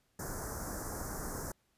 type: band-stop noise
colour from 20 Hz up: pink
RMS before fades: -40 dBFS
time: 0.19-1.52 s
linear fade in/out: 5 ms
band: 1700 to 5500 Hz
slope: 48 dB/octave
effects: pink hiss -75 dBFS RMS until 1.77 s + resampled to 32000 Hz